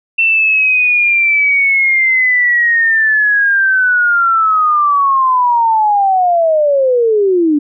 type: linear sweep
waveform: sine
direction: down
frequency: 2695 to 284.7 Hz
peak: -8 dBFS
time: 0.18-7.59 s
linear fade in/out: 10 ms
effects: none